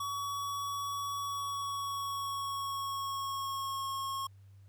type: tone with pitch glide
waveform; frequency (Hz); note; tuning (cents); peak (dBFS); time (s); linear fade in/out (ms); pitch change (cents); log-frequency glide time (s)
square; 1129 to 1086.8; C#6 to C#6; +31 to -35; -35; 0-4.27; 5; -66; 1.19-3.89
effects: added 98 Hz sine -53 dBFS peak until 4.68 s + pink hiss -74 dBFS RMS until 4.68 s